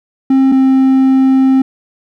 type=tone pair in turn; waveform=triangle; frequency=266.6 / 264.6 Hz; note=C4 / C4; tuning=+33 / +20 cents; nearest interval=unison; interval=13 cents; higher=first; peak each=-4 / -4 dBFS; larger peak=neither; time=0.3-0.52 / 0.52-1.62 s; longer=second; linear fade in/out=5 ms; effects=none